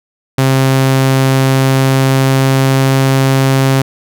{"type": "tone with pitch glide", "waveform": "sawtooth", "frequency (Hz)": [133.3, 134.23], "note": ["C3", "C3"], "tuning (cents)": [33, 45], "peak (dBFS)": -4, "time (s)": [0.38, 3.82], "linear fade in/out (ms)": 5, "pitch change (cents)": 12, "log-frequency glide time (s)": [1.42, 2.93], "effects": []}